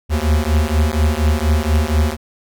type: beating tone pair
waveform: square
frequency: 74.4 / 78.6 Hz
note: D2 / D#2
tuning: +23 / +18 cents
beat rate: 4.2 Hz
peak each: -17 dBFS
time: 0.09-2.17 s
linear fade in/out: 50 ms
effects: none